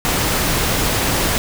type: noise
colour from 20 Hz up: pink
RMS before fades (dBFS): -18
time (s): 0.05-1.38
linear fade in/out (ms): 0
effects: none